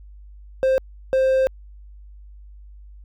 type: tone bursts at uneven times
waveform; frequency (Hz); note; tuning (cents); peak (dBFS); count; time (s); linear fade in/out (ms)
triangle; 526; C5; +9; -13; 2; 0.63-0.78 / 1.13-1.47; 0
effects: added 50 Hz sine -40 dBFS peak until 3.04 s